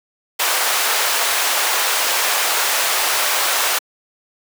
pink high-pass noise, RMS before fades -18 dBFS, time 0.39-3.79 s, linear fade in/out 10 ms, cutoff 720 Hz, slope 12 dB/octave, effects high-pass 400 Hz 12 dB/octave

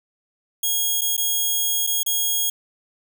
5% pulse tone with dropouts, 3300 Hz, G#7, 12 cents flat, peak -11 dBFS, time 0.63-2.5 s, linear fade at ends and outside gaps 5 ms, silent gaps 1.011-1.016 / 1.167-1.177 / 1.867-1.872 / 2.032-2.062 s, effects none

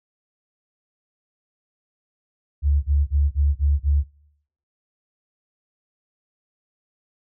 sine tone bursts, 72 Hz, D2, 34 cents flat, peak -15 dBFS, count 6, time 2.62-4.04 s, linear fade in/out 50 ms, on 210 ms, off 32 ms, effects noise-tail reverb RT60 0.7 s tail -21 dB re dry

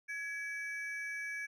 triangle ring-modulated tone, 1983 Hz, B6, 7 cents sharp, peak -33 dBFS, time 0.08-1.47 s, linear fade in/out 20 ms, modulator 311 Hz, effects none

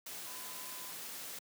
sine tone in noise, 1010 Hz, B5, 39 cents sharp, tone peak -54 dBFS, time 0.26-0.92 s, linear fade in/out 5 ms, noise white, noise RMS -45 dBFS, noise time 0.06-1.39 s, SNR -12 dB, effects high-pass 150 Hz 12 dB/octave

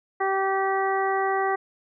harmonic tone, 387.1 Hz, G4, 22 cents flat, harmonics 1 / 2 / 3 / 4 / 5, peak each -26 / -25 / -29 / -34 / -31 dBFS, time 0.2-1.56 s, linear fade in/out 10 ms, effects none

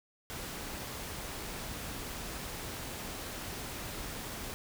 pink noise, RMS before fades -41 dBFS, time 0.3-4.54 s, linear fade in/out 0 ms, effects none

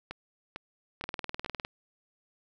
two click trains, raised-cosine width 0.3 ms, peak -22 / -18 dBFS, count 4 / 13, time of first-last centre 0.11-1.461 / 1.04-1.649 s, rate 2.22 / 19.7 Hz, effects none

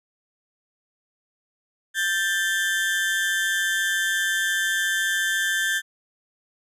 35% pulse tone pair together, 1574.2 / 1760 Hz, G6 / A6, +7 / 0 cents, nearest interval major second, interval 193 cents, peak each -23 / -22 dBFS, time 1.94-5.82 s, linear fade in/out 50 ms, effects resampled to 32000 Hz

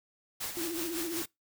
white noise with tremolo, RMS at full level -35 dBFS, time 0.4-1.26 s, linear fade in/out 10 ms, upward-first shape triangle, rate 5.4 Hz, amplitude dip 65%
sine tone with vibrato, 334.6 Hz, E4, 26 cents sharp, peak -34 dBFS, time 0.57-1.22 s, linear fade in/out 0 ms, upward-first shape sine, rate 15 Hz, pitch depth 84 cents each way
effects noise-tail reverb RT60 0.2 s tail -25 dB re dry

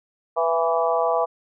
harmonic tone with a mistuned harmonic, 164.81 Hz, E3, in tune, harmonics 3 / 4 / 5 / 6 / 7, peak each -24 / -22 / -26 / -27 / -27 dBFS, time 0.36-1.26 s, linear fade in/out 20 ms, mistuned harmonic 4, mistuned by +20 cents, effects none

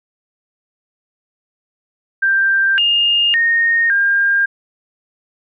sine tone with pitch steps, 1578 / 2829 / 1849 / 1605 Hz, G6 / F7 / A#6 / G6, +11 / +22 / -15 / +40 cents, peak -11 dBFS, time 2.22-4.46 s, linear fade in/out 10 ms, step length 560 ms, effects none

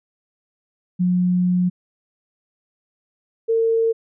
sine tone pair in turn, 180 / 453.6 Hz, F#3 / A#4, -47 / -47 cents, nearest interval octave + major third, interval 1600 cents, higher second, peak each -15 dBFS, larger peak neither, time 0.99-1.7 / 3.48-3.93 s, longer first, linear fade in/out 20 ms, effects none

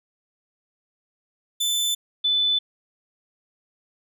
sawtooth / sine tone pair in turn, 3520 / 3502 Hz, A7 / A7, 0 / -9 cents, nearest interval unison, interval 9 cents, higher first, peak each -18 dBFS, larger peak neither, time 1.6-1.95 / 2.24-2.59 s, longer neither, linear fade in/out 10 ms, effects none

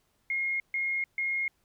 sine tone bursts, 2146 Hz, C7, 43 cents sharp, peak -27 dBFS, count 3, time 0.3-1.48 s, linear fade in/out 2 ms, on 300 ms, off 140 ms, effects pink hiss -72 dBFS RMS until 1.64 s

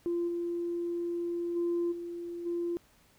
sine tone with level steps, 344.5 Hz, F4, 24 cents flat, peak -27 / -30 / -26 / -36 / -29 dBFS, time 0.06-2.77 s, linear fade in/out 0 ms, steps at 0.27 / 1.55 / 1.91 / 2.45 s, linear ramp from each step 20 ms, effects tanh soft clip ceiling -24 dBFS + pink hiss -64 dBFS RMS until 3.18 s

